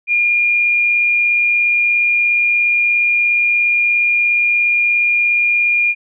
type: tone with amplitude modulation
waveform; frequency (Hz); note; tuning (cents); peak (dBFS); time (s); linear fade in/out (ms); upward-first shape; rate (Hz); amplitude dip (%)
sine; 2417; D7; +49; -10; 0.07-5.95; 50; sine; 117; 25
effects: none